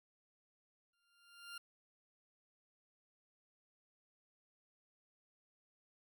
20% pulse tone with exponential growth, 1396.9 Hz, F6, in tune, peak -40 dBFS, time 0.93-1.58 s, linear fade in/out 5 ms, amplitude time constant 140 ms, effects none

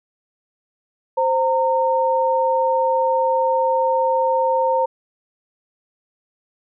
sine tone pair together, 523.3 / 917.5 Hz, C5 / A#5, 0 / -28 cents, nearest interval minor seventh, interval 972 cents, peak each -18 dBFS, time 1.17-4.86 s, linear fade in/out 10 ms, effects none

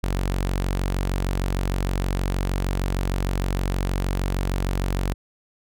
sawtooth tone, 46.46 Hz, F#1, 8 cents sharp, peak -18 dBFS, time 0.03-5.14 s, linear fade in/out 10 ms, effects none

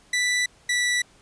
sawtooth tone pair in turn, 1975.5 / 1960.7 Hz, B6 / B6, 0 / -13 cents, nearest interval unison, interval 13 cents, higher first, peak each -17 dBFS, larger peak neither, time 0.13-0.46 / 0.69-1.02 s, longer neither, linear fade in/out 5 ms, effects pink hiss -56 dBFS RMS until 1.21 s + resampled to 22050 Hz

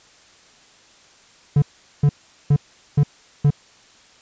triangle tone bursts, 144.7 Hz, D3, 25 cents flat, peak -9 dBFS, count 5, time 1.56-3.505 s, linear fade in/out 5 ms, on 61 ms, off 410 ms, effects white hiss -51 dBFS RMS until 4.21 s + resampled to 16000 Hz

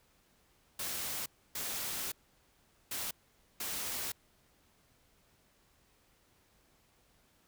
white noise bursts at uneven times, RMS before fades -38 dBFS, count 4, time 0.79-1.26 / 1.55-2.12 / 2.91-3.11 / 3.6-4.12 s, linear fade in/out 5 ms, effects pink hiss -69 dBFS RMS until 7.47 s

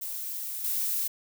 violet noise with level steps, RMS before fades -35 / -29 dBFS, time 0.01-1.08 s, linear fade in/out 10 ms, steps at 0.64 s, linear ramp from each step 5 ms, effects none

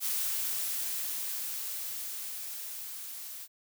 blue noise with level ramp, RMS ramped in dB -31 to -43 dBFS, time 0-3.48 s, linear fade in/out 50 ms, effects none

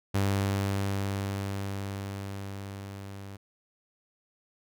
sawtooth tone with level ramp, 98.7 Hz, G2, 12 cents sharp, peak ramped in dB -20 to -37 dBFS, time 0.14-3.37 s, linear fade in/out 10 ms, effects none

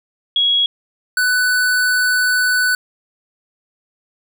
sine / square tone pair in turn, 3322 / 1494 Hz, G#7 / F#6, 0 / +16 cents, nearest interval octave + major second, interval 1384 cents, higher first, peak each -12 / -14 dBFS, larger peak first, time 0.36-0.66 / 1.17-2.75 s, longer second, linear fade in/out 2 ms, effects none

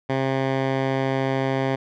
10% pulse tone with low-pass filter, 133.8 Hz, C3, 39 cents sharp, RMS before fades -23 dBFS, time 0.09-1.76 s, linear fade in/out 10 ms, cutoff 2600 Hz, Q 0.73, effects none

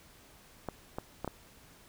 clicks, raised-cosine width 1 ms, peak -21 dBFS, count 4, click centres 0.687 / 0.985 / 1.246 / 1.277 s, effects pink hiss -58 dBFS RMS until 1.88 s

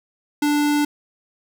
square tone, 293.7 Hz, D4, in tune, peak -17 dBFS, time 0.42-0.85 s, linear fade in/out 5 ms, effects none

